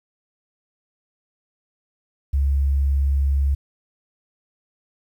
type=tone; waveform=sine; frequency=69.2 Hz; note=C#2; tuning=2 cents flat; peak=-16 dBFS; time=2.33-3.55 s; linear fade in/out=10 ms; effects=9-bit